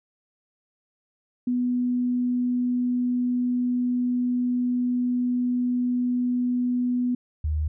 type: tone pair in turn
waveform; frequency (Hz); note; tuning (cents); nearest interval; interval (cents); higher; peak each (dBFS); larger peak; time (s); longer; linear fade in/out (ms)
sine; 246.9 / 76.54; B3 / D#2; 0 / -28; octave + minor sixth; 2028; first; -21 / -22; first; 1.47-7.15 / 7.44-7.68; first; 5
effects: none